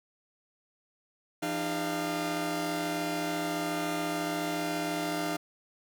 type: tone cluster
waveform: sawtooth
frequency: 168.9 / 303.6 / 405 / 694 Hz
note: E3 / D#4 / G#4 / F5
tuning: +42 / -42 / -43 / -11 cents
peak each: -35 / -29 / -36 / -31 dBFS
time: 1.42-5.37 s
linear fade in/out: 10 ms
effects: none